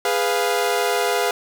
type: chord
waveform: sawtooth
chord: F diminished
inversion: first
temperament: equal with one note detuned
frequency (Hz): 413.9 / 493.9 / 698.5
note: Ab4 / Cb5 / F5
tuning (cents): -6 / 0 / 0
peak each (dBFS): -19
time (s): 0.05-1.31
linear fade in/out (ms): 2
effects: none